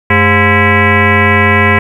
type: tone with frequency modulation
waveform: sine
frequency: 1027 Hz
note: C6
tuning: 33 cents flat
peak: -5 dBFS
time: 0.1-1.79 s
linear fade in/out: 5 ms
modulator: 311 Hz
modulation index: 4.3
effects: 7-bit